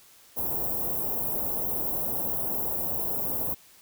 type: band-stop noise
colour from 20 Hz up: white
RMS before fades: -29 dBFS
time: 0.36-3.55 s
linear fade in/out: 20 ms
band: 830 to 14000 Hz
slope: 24 dB/octave
effects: white hiss -55 dBFS RMS until 3.81 s